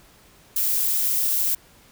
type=noise; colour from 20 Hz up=violet; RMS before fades=-22 dBFS; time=0.56-1.55 s; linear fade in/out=5 ms; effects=pink hiss -53 dBFS RMS until 1.91 s